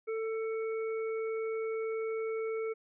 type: harmonic tone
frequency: 444.6 Hz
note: A4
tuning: 18 cents sharp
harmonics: 1 / 3 / 5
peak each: -32 / -46 / -47 dBFS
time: 0.07-2.74 s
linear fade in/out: 20 ms
effects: none